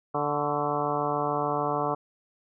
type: harmonic tone with a mistuned harmonic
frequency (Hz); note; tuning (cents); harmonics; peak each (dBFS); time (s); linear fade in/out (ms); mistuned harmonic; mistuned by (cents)
146.83; D3; 0; 1 / 2 / 3 / 4 / 5 / 6 / 7 / 8 / 9; -36 / -35 / -32 / -33 / -31 / -34 / -34 / -33 / -37; 0.14-1.95; 10; 8; -60
effects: none